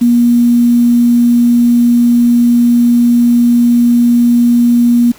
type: tone with quantisation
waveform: sine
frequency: 239 Hz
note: A#3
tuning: 43 cents sharp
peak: -5 dBFS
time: 0.01-5.12 s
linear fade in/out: 10 ms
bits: 5
effects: pink hiss -40 dBFS RMS until 5.18 s